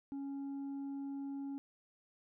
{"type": "tone with tanh clipping", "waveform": "triangle", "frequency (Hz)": 277.2, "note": "C#4", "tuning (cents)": 0, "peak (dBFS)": -40, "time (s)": [0.12, 1.58], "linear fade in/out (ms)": 0, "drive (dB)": 8, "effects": []}